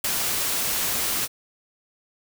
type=noise with ADSR envelope; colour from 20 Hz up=white; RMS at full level=-22 dBFS; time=0.04-1.28 s; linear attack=5 ms; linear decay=14 ms; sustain=-3 dB; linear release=40 ms; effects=none